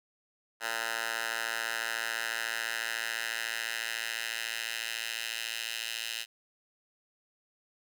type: tone with high-pass filter sweep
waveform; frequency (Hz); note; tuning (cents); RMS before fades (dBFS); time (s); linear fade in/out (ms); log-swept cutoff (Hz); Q
10% pulse; 114; A#2; -38; -35; 0.6-6.26; 50; 1200 to 2800; 1.7
effects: none